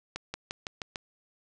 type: accelerating click train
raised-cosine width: 0.2 ms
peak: -17 dBFS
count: 6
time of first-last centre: 0.16-0.958 s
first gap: 180 ms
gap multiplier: 0.94
effects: resampled to 22050 Hz + 8-bit